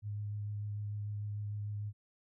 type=tone with vibrato; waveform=sine; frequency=103.83 Hz; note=G#2; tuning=in tune; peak=-36 dBFS; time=0.02-1.93 s; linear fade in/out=50 ms; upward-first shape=sine; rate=6.7 Hz; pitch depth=13 cents each way; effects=none